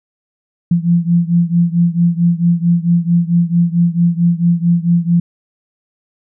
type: beating tone pair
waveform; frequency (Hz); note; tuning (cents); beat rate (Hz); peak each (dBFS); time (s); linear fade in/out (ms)
sine; 169.9 / 174.4; F3 / F3; -47 / -2; 4.5; -12 / -14; 0.71-5.2; 5
effects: none